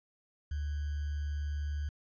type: tone with sample-and-hold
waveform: sine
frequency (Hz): 73.4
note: D2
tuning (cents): 0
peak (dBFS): -32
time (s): 0.51-1.89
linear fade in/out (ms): 5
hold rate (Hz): 1575
effects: resampled to 16000 Hz